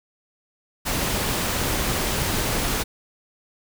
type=noise; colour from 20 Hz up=pink; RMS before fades=-24 dBFS; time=0.85-2.84 s; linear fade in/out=20 ms; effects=none